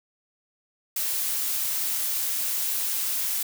blue noise, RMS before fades -27 dBFS, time 0.96-3.43 s, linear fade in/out 5 ms, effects none

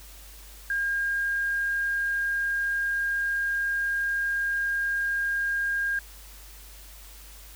sine tone, 1614 Hz, G#6, 50 cents flat, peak -24 dBFS, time 0.7-5.99 s, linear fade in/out 2 ms, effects added 50 Hz sine -46 dBFS peak until 7.55 s + white hiss -49 dBFS RMS until 7.55 s

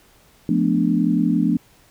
sine chord, B half-diminished seventh, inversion second, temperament equal with one note detuned, 174.61 / 216.1 / 246.9 / 293.7 Hz, F3 / A3 / B3 / D4, 0 / -31 / 0 / 0 cents, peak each -21 dBFS, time 0.49-1.57 s, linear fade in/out 2 ms, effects pink hiss -54 dBFS RMS until 1.9 s

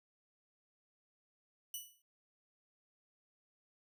5% pulse tone with exponential decay, 2960 Hz, F#7, in tune, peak -30 dBFS, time 1.74-2.02 s, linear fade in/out 2 ms, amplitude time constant 60 ms, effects none

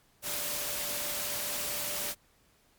sine tone in noise, 587.3 Hz, D5, in tune, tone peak -45 dBFS, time 0.22-2.15 s, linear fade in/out 50 ms, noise white, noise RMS -34 dBFS, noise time 0.22-2.15 s, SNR -14 dB, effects pink hiss -66 dBFS RMS until 2.78 s + MP3 96 kbps

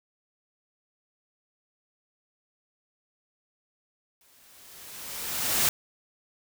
white noise with exponential growth, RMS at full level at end -22 dBFS, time 4.21-5.69 s, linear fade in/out 1 ms, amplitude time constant 320 ms, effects none

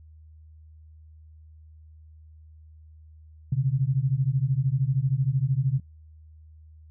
sine beating tone pair, 127.5 / 140.5 Hz, C3 / C#3, -44 / +24 cents, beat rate 13 Hz, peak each -24 dBFS, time 3.52-5.8 s, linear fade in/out 5 ms, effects noise-tail reverb RT60 0.2 s tail -25 dB re dry + added 78 Hz sine -47 dBFS peak until 6.9 s

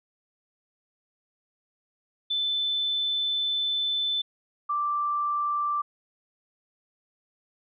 sine tone pair in turn, 3520 / 1174.7 Hz, A7 / D6, 0 / 0 cents, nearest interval octave + perfect fifth, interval 1900 cents, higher first, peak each -24 dBFS, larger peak neither, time 2.3-4.22 / 4.69-5.82 s, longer first, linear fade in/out 10 ms, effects none

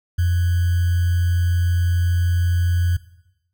sine tone with sample-and-hold, 87.31 Hz, F2, in tune, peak -15 dBFS, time 0.18-2.97 s, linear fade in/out 10 ms, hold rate 1575 Hz, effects noise-tail reverb RT60 0.9 s tail -17 dB re dry

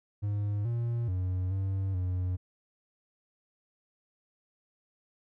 triangle tone with pitch steps, 102.8 / 117.9 / 91.9 / 96.4 / 91.1 Hz, G#2 / A#2 / F#2 / G2 / F#2, -17 / +20 / -11 / -28 / -26 cents, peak -26 dBFS, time 0.22-2.37 s, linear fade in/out 20 ms, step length 430 ms, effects none

